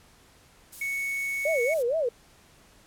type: noise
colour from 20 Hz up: violet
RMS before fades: -39 dBFS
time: 0.72-1.83 s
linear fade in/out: 10 ms
type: tone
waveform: triangle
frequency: 2217 Hz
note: C#7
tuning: in tune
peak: -26 dBFS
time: 0.81-1.74 s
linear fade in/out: 5 ms
type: tone with vibrato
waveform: sine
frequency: 554.4 Hz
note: C#5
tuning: in tune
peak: -23 dBFS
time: 1.45-2.09 s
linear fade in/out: 5 ms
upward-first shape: sine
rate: 4.3 Hz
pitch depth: 290 cents each way
effects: pink hiss -57 dBFS RMS until 2.86 s + low-pass 12000 Hz 12 dB/octave